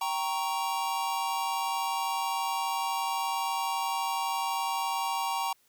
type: chord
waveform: square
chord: G diminished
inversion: none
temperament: equal with one note detuned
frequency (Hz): 780.4 / 932.3 / 1108.7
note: G5 / Bb5 / Db6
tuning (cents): -8 / 0 / 0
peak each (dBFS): -34 / -32 / -36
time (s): 0.01-5.53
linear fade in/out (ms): 5
effects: white hiss -67 dBFS RMS until 5.68 s